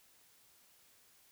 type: silence
effects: white hiss -66 dBFS RMS until 1.31 s